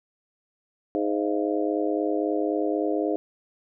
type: harmonic tone with a mistuned harmonic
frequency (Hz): 103.83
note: G#2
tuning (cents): 0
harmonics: 3 / 4 / 5 / 6 / 7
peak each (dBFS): -26 / -28 / -30 / -32 / -33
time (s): 0.95-3.16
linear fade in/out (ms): 0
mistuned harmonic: 7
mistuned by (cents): -84
effects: none